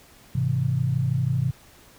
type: chord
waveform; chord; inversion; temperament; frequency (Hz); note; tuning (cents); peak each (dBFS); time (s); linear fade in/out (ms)
sine; Ab augmented; none; just; 103.83 / 129.78 / 162.23; Ab2 / C3 / E3; 0 / -14 / -27; -28 / -22 / -28; 0.35-1.51; 5
effects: pink hiss -52 dBFS RMS until 1.98 s